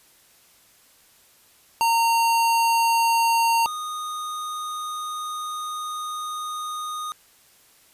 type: tone pair in turn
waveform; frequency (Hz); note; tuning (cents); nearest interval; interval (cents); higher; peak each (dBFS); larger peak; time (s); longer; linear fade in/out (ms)
square; 920 / 1234.8; A#5 / D#6; -23 / -14; perfect fourth; 509; second; -18 / -29; first; 1.81-3.66 / 3.66-7.12; second; 0
effects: white hiss -56 dBFS RMS until 7.93 s + resampled to 32000 Hz